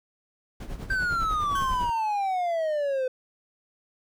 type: noise with tremolo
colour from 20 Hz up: brown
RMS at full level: -32 dBFS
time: 0.6-1.9 s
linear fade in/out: 5 ms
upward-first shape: sine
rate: 10 Hz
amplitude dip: 65%
type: exponential sweep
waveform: triangle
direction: down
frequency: 1574 to 506 Hz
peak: -22 dBFS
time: 0.9-3.08 s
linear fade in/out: 5 ms
type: tone with exponential decay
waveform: 35% pulse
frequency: 1544 Hz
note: G6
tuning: 27 cents flat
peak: -29 dBFS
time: 1.55-2.34 s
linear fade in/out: 5 ms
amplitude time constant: 170 ms
effects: none